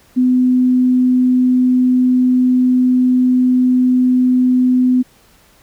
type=tone; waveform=sine; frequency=252.5 Hz; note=B3; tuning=39 cents sharp; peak=-9 dBFS; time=0.16-5.03 s; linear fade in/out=20 ms; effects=pink hiss -50 dBFS RMS until 5.62 s